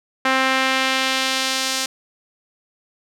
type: tone with band-pass filter sweep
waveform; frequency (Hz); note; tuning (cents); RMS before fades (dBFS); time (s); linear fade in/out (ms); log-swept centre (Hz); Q
sawtooth; 263.4; C4; +12; -20; 0.25-1.86; 5; 1700 to 5700; 1
effects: none